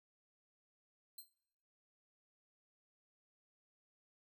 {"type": "tone with exponential decay", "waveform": "5% pulse", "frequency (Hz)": 4153, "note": "C8", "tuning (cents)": -14, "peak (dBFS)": -39, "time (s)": [1.18, 1.31], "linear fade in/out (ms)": 5, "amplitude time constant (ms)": 27, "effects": ["noise-tail reverb RT60 0.9 s tail -23 dB re dry"]}